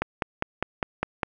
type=click train; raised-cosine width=0.5 ms; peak=-9 dBFS; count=7; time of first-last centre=0.02-1.232 s; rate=4.95 Hz; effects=none